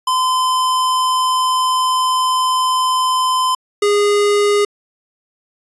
square tone pair in turn, 1025 / 410.7 Hz, C6 / G#4, -36 / -19 cents, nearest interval octave + major third, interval 1583 cents, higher first, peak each -14 / -12 dBFS, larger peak second, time 0.07-3.55 / 3.82-4.65 s, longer first, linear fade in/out 5 ms, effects resampled to 24000 Hz

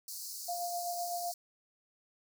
pink high-pass noise, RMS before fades -43 dBFS, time 0.08-1.34 s, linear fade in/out 2 ms, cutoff 4300 Hz, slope 96 dB/octave
sine tone with tremolo, 698.5 Hz, F5, in tune, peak -33 dBFS, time 0.48-1.32 s, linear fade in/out 10 ms, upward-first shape sine, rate 7.9 Hz, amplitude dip 40%
effects none

